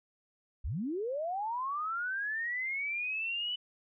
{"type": "linear sweep", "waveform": "sine", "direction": "up", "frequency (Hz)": [41.64, 2994], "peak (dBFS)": -32, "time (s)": [0.64, 3.56], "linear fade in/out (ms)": 10, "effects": []}